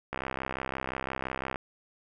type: click train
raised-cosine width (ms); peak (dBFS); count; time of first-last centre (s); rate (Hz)
0.5; -17; 95; 0.13-1.559; 65.8
effects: none